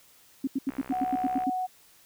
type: tone bursts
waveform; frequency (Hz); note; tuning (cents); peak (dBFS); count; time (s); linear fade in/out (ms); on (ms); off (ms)
sine; 269.2; C4; +49; -24; 10; 0.44-1.499; 5; 33; 81
type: click train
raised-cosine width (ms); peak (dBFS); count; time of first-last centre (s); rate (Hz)
0.5; -28; 49; 0.69-1.437; 64.3
type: tone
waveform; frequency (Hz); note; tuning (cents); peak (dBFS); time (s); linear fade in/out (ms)
sine; 740; F#5; 0; -27; 0.91-1.67; 20
effects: white hiss -58 dBFS RMS until 2.05 s